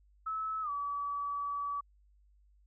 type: tone with pitch glide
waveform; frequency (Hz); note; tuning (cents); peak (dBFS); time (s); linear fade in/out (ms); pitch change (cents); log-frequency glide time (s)
sine; 1300 to 1144.9; E6 to D6; -24 to -44; -33; 0.26-1.81; 10; -220; 0.62-0.7
effects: added 50 Hz sine -62 dBFS peak until 2.66 s